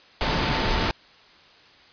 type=tone in noise; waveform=sine; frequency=893 Hz; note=A5; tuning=25 cents sharp; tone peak=-33 dBFS; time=0.21-0.91 s; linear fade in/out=0 ms; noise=pink; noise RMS=-23 dBFS; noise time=0.21-0.91 s; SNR=-13 dB; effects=white hiss -52 dBFS RMS until 1.92 s + resampled to 11025 Hz